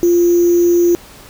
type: tone with sample-and-hold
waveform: sine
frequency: 346.9 Hz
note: F4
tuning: 12 cents flat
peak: -8 dBFS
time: 0.03-0.95 s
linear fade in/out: 0 ms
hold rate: 6300 Hz
effects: pink hiss -39 dBFS RMS until 1.29 s